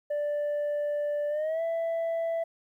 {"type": "tone with pitch glide", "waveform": "sine", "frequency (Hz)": [587.3, 663], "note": ["D5", "E5"], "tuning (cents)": [0, 10], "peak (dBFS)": -24, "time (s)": [0.1, 2.44], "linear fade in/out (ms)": 10, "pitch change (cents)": 210, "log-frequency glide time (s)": [1.29, 1.62], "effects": ["tanh soft clip ceiling -26 dBFS", "11-bit"]}